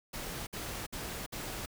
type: noise bursts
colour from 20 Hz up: pink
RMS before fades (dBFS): -40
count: 4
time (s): 0.13-1.661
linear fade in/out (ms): 10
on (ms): 340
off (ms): 57
effects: none